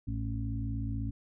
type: harmonic tone with a mistuned harmonic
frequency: 54.9 Hz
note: A1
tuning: 3 cents flat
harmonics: 1 / 2 / 4 / 5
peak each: -36 / -34 / -42 / -40 dBFS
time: 0.07-1.11 s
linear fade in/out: 10 ms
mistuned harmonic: 1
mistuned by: -28 cents
effects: none